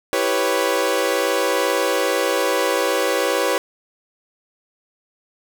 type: chord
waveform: sawtooth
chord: C# half-diminished seventh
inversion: first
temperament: equal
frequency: 329.6 / 392 / 493.9 / 554.4 Hz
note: E4 / G4 / B4 / C#5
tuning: 0 / 0 / 0 / 0 cents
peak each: -23 / -20 / -18 / -18 dBFS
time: 0.13-3.58 s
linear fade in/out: 0 ms
effects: none